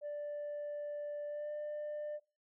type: tone with pitch glide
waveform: sine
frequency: 587.3 to 596.9 Hz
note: D5 to D5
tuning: 0 to +28 cents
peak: -36 dBFS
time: 0.01-2.2 s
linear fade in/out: 50 ms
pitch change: +28 cents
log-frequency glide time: 1.27-1.51 s
effects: noise-tail reverb RT60 0.3 s tail -19 dB re dry + tanh soft clip ceiling -37 dBFS